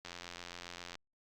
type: click train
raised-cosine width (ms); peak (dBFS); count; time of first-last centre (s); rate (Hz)
0.2; -27; 80; 0.05-0.954; 87.4
effects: Opus 48 kbps